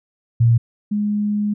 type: tone pair in turn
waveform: sine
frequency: 116.7 / 207.9 Hz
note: A#2 / G#3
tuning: +2 / +2 cents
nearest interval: minor seventh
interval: 1000 cents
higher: second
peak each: -10 / -17 dBFS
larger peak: first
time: 0.4-0.58 / 0.91-1.54 s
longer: second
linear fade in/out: 10 ms
effects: none